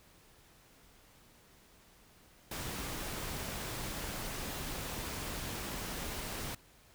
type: noise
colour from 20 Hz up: pink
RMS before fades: -40 dBFS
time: 2.51-6.55 s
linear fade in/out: 5 ms
effects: pink hiss -62 dBFS RMS until 6.94 s